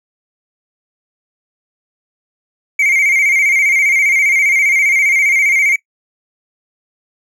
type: tone with vibrato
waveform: triangle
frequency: 2199 Hz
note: C#7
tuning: 14 cents flat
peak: -8 dBFS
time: 2.79-5.76 s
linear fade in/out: 5 ms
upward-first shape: square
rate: 15 Hz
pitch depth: 61 cents each way
effects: noise-tail reverb RT60 0.1 s tail -19 dB re dry